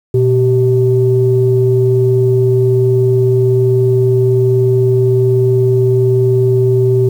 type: tone pair together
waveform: sine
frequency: 121.3 / 385.1 Hz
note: B2 / G4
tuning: -31 / -31 cents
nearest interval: octave + minor sixth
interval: 2000 cents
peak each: -10 dBFS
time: 0.14-7.09 s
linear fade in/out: 5 ms
effects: tanh soft clip ceiling 0 dBFS + 7-bit